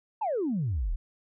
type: exponential sweep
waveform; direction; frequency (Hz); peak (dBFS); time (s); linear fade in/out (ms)
sine; down; 932.3 to 32.7; -25; 0.21-0.96; 10
effects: tanh soft clip ceiling -22 dBFS

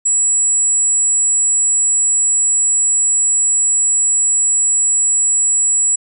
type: tone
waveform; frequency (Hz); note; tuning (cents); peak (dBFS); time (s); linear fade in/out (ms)
sine; 7800; B8; -23; -11; 0.05-5.96; 10
effects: none

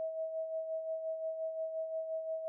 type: tone with tremolo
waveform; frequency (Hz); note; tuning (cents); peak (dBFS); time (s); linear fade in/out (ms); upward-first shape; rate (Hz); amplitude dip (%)
sine; 643; E5; -43; -33; 0-2.48; 0; sine; 5.7; 50
effects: none

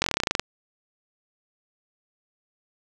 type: slowing click train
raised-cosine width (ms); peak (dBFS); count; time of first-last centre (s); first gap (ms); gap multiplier
0.2; -4; 13; 0.02-0.396; 21; 1.07
effects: none

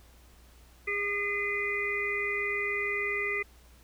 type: harmonic tone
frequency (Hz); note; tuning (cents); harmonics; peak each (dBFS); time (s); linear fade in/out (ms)
407.3; G#4; -34; 1 / 3 / 5 / 6; -35 / -40 / -30 / -36; 0.87-3.43; 10
effects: added 60 Hz sine -55 dBFS peak until 3.83 s + pink hiss -60 dBFS RMS until 3.83 s

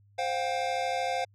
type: chord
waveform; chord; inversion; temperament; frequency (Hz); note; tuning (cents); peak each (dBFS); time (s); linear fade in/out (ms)
square; C suspended fourth; none; equal with one note detuned; 523.3 / 711.1 / 784; C5 / F5 / G5; 0 / +31 / 0; -34 / -31 / -35; 0.18-1.25; 10
effects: added 101 Hz sine -58 dBFS peak until 1.34 s + low-pass 6000 Hz 12 dB/octave

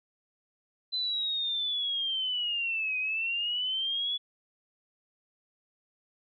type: linear two-way sweep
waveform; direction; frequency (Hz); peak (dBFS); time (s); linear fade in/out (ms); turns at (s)
sine; down then up; 4050 to 2496 to 3419; -28; 0.92-4.18; 20; 2.98
effects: none

